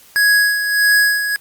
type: tone with tremolo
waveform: square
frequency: 1666 Hz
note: G#6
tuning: 5 cents sharp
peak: -10 dBFS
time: 0.16-1.36 s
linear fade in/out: 0 ms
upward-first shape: sine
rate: 1.6 Hz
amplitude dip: 60%
effects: white hiss -46 dBFS RMS until 1.4 s + Opus 48 kbps